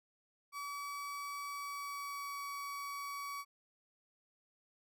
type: tone with pitch glide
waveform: 35% pulse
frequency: 1142 to 1133.5 Hz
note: D6 to C#6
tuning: -49 to +38 cents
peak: -39 dBFS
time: 0.52-3.45 s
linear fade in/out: 50 ms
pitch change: -13 cents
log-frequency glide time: 1.49-2.42 s
effects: none